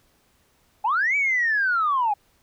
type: linear two-way sweep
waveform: sine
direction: up then down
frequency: 794 to 2312 to 794 Hz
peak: -18 dBFS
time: 0.84-2.14 s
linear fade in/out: 10 ms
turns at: 1.16 s
effects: tanh soft clip ceiling -14 dBFS + pink hiss -63 dBFS RMS until 2.42 s